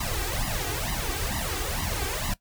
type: noise with flanger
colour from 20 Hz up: pink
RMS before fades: -29 dBFS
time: 0-2.34 s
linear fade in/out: 5 ms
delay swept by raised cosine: 1 to 2.6 ms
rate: 2.2 Hz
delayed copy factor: +0.95
effects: noise-tail reverb RT60 0.1 s tail -18 dB re dry